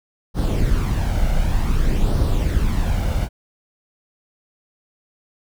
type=noise with flanger; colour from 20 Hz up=brown; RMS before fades=-18 dBFS; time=0.34-3.29 s; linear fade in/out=50 ms; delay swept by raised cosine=0.2 to 1.4 ms; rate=0.54 Hz; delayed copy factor=+0.5; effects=none